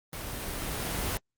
pink noise with level ramp, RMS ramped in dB -38 to -30 dBFS, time 0.13-1.17 s, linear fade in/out 0 ms, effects Opus 24 kbps

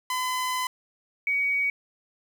sawtooth / sine tone pair in turn, 1014 / 2255 Hz, B5 / C#7, +45 / +29 cents, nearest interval octave + major second, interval 1384 cents, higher second, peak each -22 dBFS, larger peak neither, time 0.1-0.67 / 1.27-1.7 s, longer first, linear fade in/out 2 ms, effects 9-bit

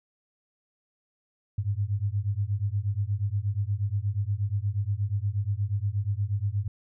sine beating tone pair, 97.5 / 105.9 Hz, G2 / G#2, -9 / +34 cents, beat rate 8.4 Hz, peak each -28 / -28 dBFS, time 1.58-6.68 s, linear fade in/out 5 ms, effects none

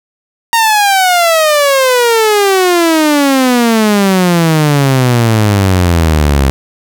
sawtooth exponential sweep, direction down, 932.3 to 66.3 Hz, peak -3 dBFS, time 0.53-6.5 s, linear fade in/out 0 ms, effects none

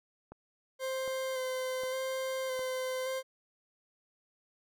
click train, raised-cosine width 1 ms, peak -33 dBFS, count 4, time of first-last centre 0.32-2.593 s, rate 1.32 Hz
40% pulse tone with vibrato, 520 Hz, C5, 11 cents flat, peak -32 dBFS, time 0.79-3.23 s, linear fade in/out 50 ms, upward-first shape square, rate 0.88 Hz, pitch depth 15 cents each way
effects none

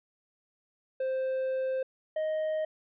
triangle tone pair in turn, 523.3 / 624.3 Hz, C5 / D#5, 0 / +6 cents, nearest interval minor third, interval 306 cents, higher second, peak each -26 dBFS, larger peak neither, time 1-1.83 / 2.16-2.65 s, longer first, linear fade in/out 5 ms, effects resampled to 8000 Hz

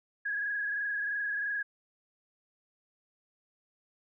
sine tone with frequency modulation, 1661.2 Hz, G#6, in tune, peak -30 dBFS, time 0.25-1.63 s, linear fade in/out 10 ms, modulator 23 Hz, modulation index 1.9, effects none

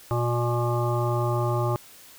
harmonic tone, 119.8 Hz, A#2, 48 cents sharp, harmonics 1 / 3 / 5 / 7 / 9 / 10, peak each -24 / -29 / -31 / -32 / -34 / -34 dBFS, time 0.11-1.76 s, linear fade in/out 0 ms, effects white hiss -49 dBFS RMS until 2.18 s

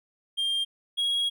triangle tone pair in turn, 3200 / 3305 Hz, G7 / G#7, +35 / -9 cents, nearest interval minor second, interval 56 cents, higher second, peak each -23 / -22 dBFS, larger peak second, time 0.37-0.65 / 0.97-1.3 s, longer second, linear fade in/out 20 ms, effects none

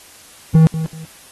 triangle tone with echo, 159.9 Hz, D#3, 48 cents sharp, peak -4 dBFS, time 0.55-0.67 s, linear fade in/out 0 ms, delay 190 ms, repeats 2, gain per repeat -12 dB, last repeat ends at 1.05 s, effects white hiss -43 dBFS RMS until 1.31 s + AAC 32 kbps

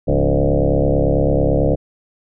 sine tone with frequency modulation, 225.2 Hz, A3, 40 cents sharp, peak -12 dBFS, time 0.07-1.76 s, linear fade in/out 20 ms, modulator 69.1 Hz, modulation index 5.6, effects none

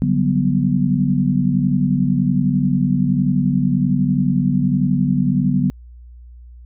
sine chord, G major seventh, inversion second, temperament equal with one note detuned, 143.73 / 185 / 196 / 246.9 Hz, D3 / F#3 / G3 / B3, -37 / 0 / 0 / 0 cents, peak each -19 / -19 / -22 / -19 dBFS, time 0.02-5.7 s, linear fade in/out 0 ms, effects added 60 Hz sine -37 dBFS peak until 6.65 s

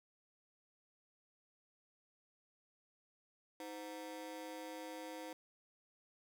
30% pulse ring-modulated tone, 415.3 Hz, G#4, in tune, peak -40 dBFS, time 3.6-5.33 s, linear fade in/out 2 ms, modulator 98.7 Hz, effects none

